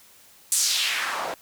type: noise with band-pass filter sweep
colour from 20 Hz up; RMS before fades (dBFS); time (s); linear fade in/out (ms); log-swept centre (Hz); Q
white; -25; 0.52-1.34; 0; 8600 to 580; 2
effects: white hiss -53 dBFS RMS until 1.41 s